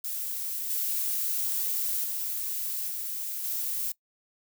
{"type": "noise with level steps", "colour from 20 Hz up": "violet", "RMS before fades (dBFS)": [-33, -29, -32, -34, -31], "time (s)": [0.04, 3.92], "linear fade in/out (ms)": 5, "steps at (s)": [0.7, 2.04, 2.88, 3.44], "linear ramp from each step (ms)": 2, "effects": ["noise-tail reverb RT60 0.1 s tail -21 dB re dry"]}